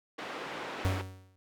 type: band-pass noise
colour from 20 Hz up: pink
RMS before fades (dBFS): -40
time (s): 0.18-1.02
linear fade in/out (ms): 10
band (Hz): 340 to 2700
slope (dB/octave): 12
type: tone with exponential decay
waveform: 45% pulse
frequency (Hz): 94.1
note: F#2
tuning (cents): +30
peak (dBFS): -24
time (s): 0.85-1.36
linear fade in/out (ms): 0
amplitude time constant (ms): 110
effects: none